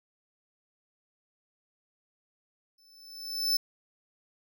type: tone with exponential growth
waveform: 45% pulse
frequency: 5274 Hz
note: E8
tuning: in tune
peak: -22 dBFS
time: 2.78-3.57 s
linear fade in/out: 5 ms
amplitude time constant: 170 ms
effects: none